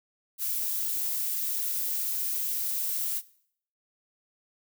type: noise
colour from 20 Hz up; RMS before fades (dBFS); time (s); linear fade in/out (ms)
violet; -30; 0.38-3.22; 50
effects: noise-tail reverb RT60 0.6 s tail -19 dB re dry